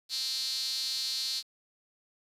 sawtooth tone with high-pass filter, 261.6 Hz, C4, in tune, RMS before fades -33 dBFS, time 0.09-1.43 s, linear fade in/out 50 ms, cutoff 4300 Hz, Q 7.6, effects resampled to 32000 Hz + 9-bit

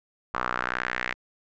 sawtooth tone with band-pass filter sweep, 61.74 Hz, B1, in tune, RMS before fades -30 dBFS, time 0.34-1.14 s, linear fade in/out 0 ms, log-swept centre 1200 to 2000 Hz, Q 3.3, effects resampled to 16000 Hz

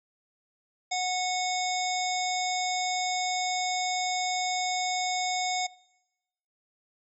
harmonic tone with a mistuned harmonic, 733 Hz, F#5, 16 cents flat, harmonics 1 / 3 / 5 / 7 / 9 / 10, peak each -29 / -34 / -36 / -37 / -39 / -39 dBFS, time 0.91-5.67 s, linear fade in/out 10 ms, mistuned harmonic 7, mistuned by -21 cents, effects noise-tail reverb RT60 0.9 s tail -22 dB re dry

